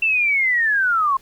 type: linear sweep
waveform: sine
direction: down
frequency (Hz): 2700 to 1046.5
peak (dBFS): -15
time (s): 0.02-1.17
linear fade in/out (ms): 5
effects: pink hiss -52 dBFS RMS until 1.21 s